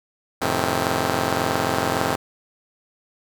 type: chord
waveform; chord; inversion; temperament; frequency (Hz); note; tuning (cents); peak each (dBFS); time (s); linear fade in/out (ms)
5% pulse; F dominant seventh; none; just; 87.31 / 109.13 / 130.96 / 157.15; F2 / A2 / C3 / Eb3; 0 / -14 / +2 / +18; -16; 0.41-2.16; 10
effects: none